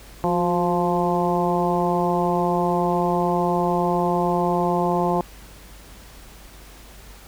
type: harmonic tone with a mistuned harmonic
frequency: 174.61 Hz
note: F3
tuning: in tune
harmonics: 1 / 2 / 3 / 4 / 5 / 6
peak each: -24 / -24 / -27 / -25 / -25 / -29 dBFS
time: 0.24-5.21 s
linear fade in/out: 0 ms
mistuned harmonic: 2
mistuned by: +44 cents
effects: added 50 Hz sine -44 dBFS peak until 7.27 s + pink hiss -46 dBFS RMS until 7.27 s